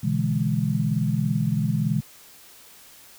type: chord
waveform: sine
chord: E dominant seventh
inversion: second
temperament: equal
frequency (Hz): 123.47 / 146.83 / 164.81 / 207.7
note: B2 / D3 / E3 / G#3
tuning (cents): 0 / 0 / 0 / 0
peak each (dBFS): -26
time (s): 0.03-2.01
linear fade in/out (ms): 10
effects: white hiss -49 dBFS RMS until 3.18 s